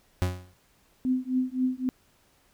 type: tone with exponential decay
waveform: 40% pulse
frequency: 90.7 Hz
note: F#2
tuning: 34 cents flat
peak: -19 dBFS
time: 0.22-0.54 s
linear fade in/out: 0 ms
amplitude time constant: 69 ms
type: tone with tremolo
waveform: sine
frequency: 256.1 Hz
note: C4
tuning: 37 cents flat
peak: -20 dBFS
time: 1.05-1.89 s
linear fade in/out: 0 ms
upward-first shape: triangle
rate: 3.8 Hz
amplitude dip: 100%
effects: pink hiss -64 dBFS RMS until 2.53 s